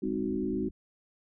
sine chord, Ab dominant seventh, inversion none, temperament equal with one note detuned, 203.6 / 261.6 / 311.1 / 370 Hz, Ab3 / C4 / Eb4 / Gb4, -34 / 0 / 0 / 0 cents, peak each -34 dBFS, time 0.02-0.69 s, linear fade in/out 10 ms
pink low-pass noise, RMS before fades -46 dBFS, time 0.05-0.71 s, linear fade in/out 5 ms, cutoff 190 Hz, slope 24 dB/octave
effects none

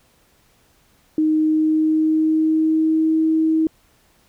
sine tone with pitch glide, 311.1 to 318.4 Hz, D#4 to D#4, 0 to +40 cents, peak -14 dBFS, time 1.18-3.67 s, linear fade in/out 2 ms, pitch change +40 cents, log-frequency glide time 1.37-3.18 s, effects pink hiss -58 dBFS RMS until 4.28 s

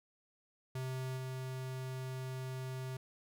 square tone with level steps, 130 Hz, C3, 11 cents flat, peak -38 / -40 dBFS, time 0.75-2.97 s, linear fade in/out 5 ms, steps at 1.16 s, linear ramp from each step 20 ms, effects none

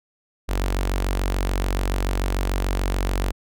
sawtooth tone with notch filter, 46.89 Hz, F#1, 24 cents sharp, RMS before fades -23 dBFS, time 0.48-3.32 s, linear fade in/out 20 ms, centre 140 Hz, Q 0.86, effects none

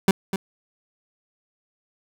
30% pulse tone with echo, 192.2 Hz, G3, 34 cents flat, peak -10 dBFS, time 0.08-0.11 s, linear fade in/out 2 ms, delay 250 ms, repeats 1, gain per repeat -10 dB, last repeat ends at 0.36 s, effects none

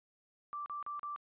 sine tone bursts, 1172 Hz, D6, 4 cents flat, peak -38 dBFS, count 4, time 0.53-1.161 s, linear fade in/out 0 ms, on 130 ms, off 37 ms, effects resampled to 8000 Hz

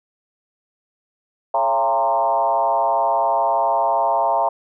sine tone with frequency modulation, 801 Hz, G5, 37 cents sharp, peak -15 dBFS, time 1.54-4.49 s, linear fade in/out 5 ms, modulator 123 Hz, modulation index 1.7, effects none

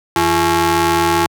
sawtooth ring-modulated tone, 253.5 Hz, B3, 45 cents sharp, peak -5 dBFS, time 0.16-1.26 s, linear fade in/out 0 ms, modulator 595 Hz, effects high-pass 100 Hz 12 dB/octave

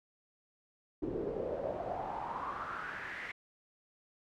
brown noise with band-pass filter sweep, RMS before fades -39 dBFS, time 1.02-3.32 s, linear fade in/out 10 ms, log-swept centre 350 to 2100 Hz, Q 5.2, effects none

